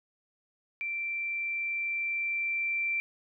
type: tone with level ramp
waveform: sine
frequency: 2349 Hz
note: D7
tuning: in tune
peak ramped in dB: -31 to -27 dBFS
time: 0.81-3 s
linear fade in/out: 0 ms
effects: none